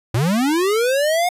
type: linear sweep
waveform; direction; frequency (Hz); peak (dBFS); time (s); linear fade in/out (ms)
square; up; 103.8 to 727; -16; 0.14-1.29; 5
effects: resampled to 32000 Hz